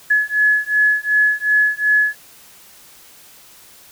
sine beating tone pair, 1700 / 1702.7 Hz, G#6 / G#6, +40 / +43 cents, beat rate 2.7 Hz, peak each -16 dBFS, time 0.1-2.15 s, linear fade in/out 10 ms, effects white hiss -45 dBFS RMS until 3.91 s

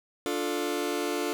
sawtooth chord, D minor, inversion none, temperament just, 293.7 / 352.4 / 440.5 Hz, D4 / F4 / A4, 0 / +16 / +2 cents, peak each -28 dBFS, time 0.26-1.33 s, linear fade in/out 0 ms, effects none

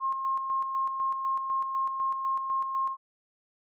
sine tone with tremolo, 1069 Hz, C6, 37 cents sharp, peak -25 dBFS, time 0-2.97 s, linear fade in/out 50 ms, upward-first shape square, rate 4 Hz, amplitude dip 45%, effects none

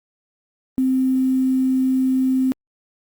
sine tone with quantisation, 260.5 Hz, C4, 7 cents flat, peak -15 dBFS, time 0.78-2.52 s, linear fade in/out 0 ms, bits 7, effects Opus 32 kbps

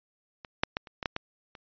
clicks, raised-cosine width 0.3 ms, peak -25 / -7 / -13 / -30 / -18 / -11 / -15 / -30 dBFS, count 8, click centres 0.448 / 0.635 / 0.769 / 0.872 / 1.028 / 1.058 / 1.164 / 1.552 s, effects resampled to 11025 Hz

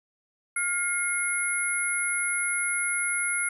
sine tone cluster, 1411 / 2150 / 10910 Hz, F6 / C7 / F9, +17 / +47 / -42 cents, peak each -29 dBFS, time 0.56-3.49 s, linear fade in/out 5 ms, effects none

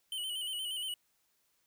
square tone with vibrato, 3007 Hz, F#7, 27 cents sharp, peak -36 dBFS, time 0.12-0.94 s, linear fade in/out 2 ms, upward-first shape square, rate 8.5 Hz, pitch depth 46 cents each way, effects white hiss -75 dBFS RMS until 1.66 s

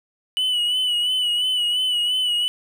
triangle tone with vibrato, 2960 Hz, F#7, in tune, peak -17 dBFS, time 0.37-2.48 s, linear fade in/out 0 ms, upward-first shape sine, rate 2.9 Hz, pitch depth 47 cents each way, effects none

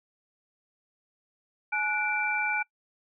sine tone cluster, 848 / 1470 / 2343 Hz, G#5 / F#6 / D7, +36 / -12 / -5 cents, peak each -32 / -30 / -29 dBFS, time 1.72-2.63 s, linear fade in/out 10 ms, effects noise-tail reverb RT60 0.1 s tail -24 dB re dry

